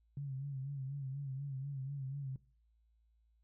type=tone with vibrato; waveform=sine; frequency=137 Hz; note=C#3; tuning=20 cents flat; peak=-38 dBFS; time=0.17-2.36 s; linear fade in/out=2 ms; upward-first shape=sine; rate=4.1 Hz; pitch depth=72 cents each way; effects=noise-tail reverb RT60 0.4 s tail -20 dB re dry + added 56 Hz sine -69 dBFS peak until 3.43 s